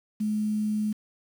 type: tone with quantisation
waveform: sine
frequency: 212.6 Hz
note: G#3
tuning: 41 cents sharp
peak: -24 dBFS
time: 0.2-0.93 s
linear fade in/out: 10 ms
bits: 8
effects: none